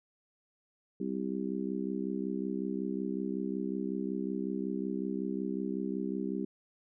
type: harmonic tone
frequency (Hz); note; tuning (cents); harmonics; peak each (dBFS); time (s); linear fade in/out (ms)
65.41; C2; 0; 3 / 4 / 5 / 6; -36 / -37 / -38 / -39; 1-6.45; 5
effects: none